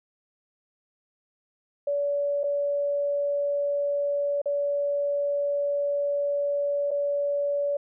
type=tone with dropouts; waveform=sine; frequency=572 Hz; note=D5; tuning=46 cents flat; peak=-23 dBFS; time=1.87-7.77 s; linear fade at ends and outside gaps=5 ms; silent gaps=2.434-2.439 / 4.417-4.457 / 6.908-6.913 s; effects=none